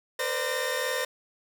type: tone cluster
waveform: sawtooth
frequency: 471.2 / 514 / 591 / 1831 Hz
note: A#4 / C5 / D5 / A#6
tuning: +19 / -31 / +11 / -32 cents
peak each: -32 / -27 / -31 / -28 dBFS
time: 0.19-1.05 s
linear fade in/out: 5 ms
effects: none